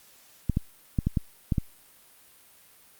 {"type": "clicks", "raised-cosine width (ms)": 5, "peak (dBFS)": -11, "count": 7, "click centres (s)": [0.497, 0.571, 0.988, 1.07, 1.172, 1.522, 1.582], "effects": ["white hiss -56 dBFS RMS until 2.99 s", "Opus 48 kbps"]}